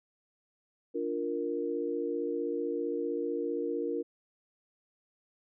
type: chord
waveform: sine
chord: Bb major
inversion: first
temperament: equal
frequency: 293.7 / 349.2 / 466.2 Hz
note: D4 / F4 / Bb4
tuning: 0 / 0 / 0 cents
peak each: -36 / -35 / -33 dBFS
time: 0.94-4.03 s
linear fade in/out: 20 ms
effects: none